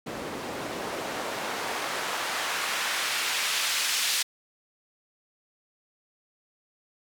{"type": "noise with band-pass filter sweep", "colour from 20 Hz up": "white", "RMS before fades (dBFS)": -30, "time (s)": [0.06, 4.23], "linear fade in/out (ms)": 10, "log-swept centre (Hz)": [280, 3700], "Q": 0.74, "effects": []}